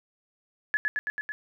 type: tone with echo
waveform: sine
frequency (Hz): 1707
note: G#6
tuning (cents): +47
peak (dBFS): -21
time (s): 0.74-0.77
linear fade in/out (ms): 0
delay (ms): 110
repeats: 5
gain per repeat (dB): -2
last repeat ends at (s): 1.32
effects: none